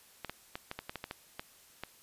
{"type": "clicks", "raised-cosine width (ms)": 0.3, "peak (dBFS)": -22, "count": 11, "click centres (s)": [0.247, 0.296, 0.555, 0.714, 0.79, 0.895, 0.957, 1.041, 1.111, 1.395, 1.836], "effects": ["white hiss -60 dBFS RMS until 2.02 s", "resampled to 32000 Hz"]}